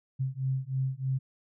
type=beating tone pair; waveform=sine; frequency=130.81 / 134.01 Hz; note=C3 / C3; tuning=0 / +42 cents; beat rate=3.2 Hz; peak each=-31 dBFS; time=0.19-1.19 s; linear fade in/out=20 ms; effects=none